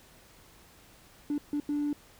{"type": "tone bursts at uneven times", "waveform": "triangle", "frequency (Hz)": 292.6, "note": "D4", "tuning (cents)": -6, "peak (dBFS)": -24, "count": 3, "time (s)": [[1.3, 1.38], [1.53, 1.6], [1.69, 1.93]], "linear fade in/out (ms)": 2, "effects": ["tanh soft clip ceiling -24 dBFS", "pink hiss -57 dBFS RMS until 2.19 s"]}